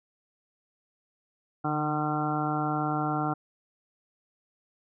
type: harmonic tone with a mistuned harmonic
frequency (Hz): 151.5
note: D#3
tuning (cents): -46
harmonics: 1 / 2 / 3 / 4 / 5 / 6 / 7 / 8 / 9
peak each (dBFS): -32 / -31 / -40 / -41 / -31 / -41 / -39 / -39 / -34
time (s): 1.64-3.34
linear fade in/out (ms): 10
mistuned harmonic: 1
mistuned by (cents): -28
effects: none